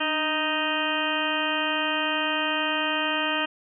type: harmonic tone with a mistuned harmonic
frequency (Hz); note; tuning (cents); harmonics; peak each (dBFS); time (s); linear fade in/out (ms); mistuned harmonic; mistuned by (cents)
311.1; D#4; 0; 1 / 2 / 3 / 4 / 5 / 6 / 8 / 9 / 10; -32 / -32 / -32 / -32 / -32 / -32 / -32 / -32 / -32; 0-3.46; 10; 1; -54
effects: none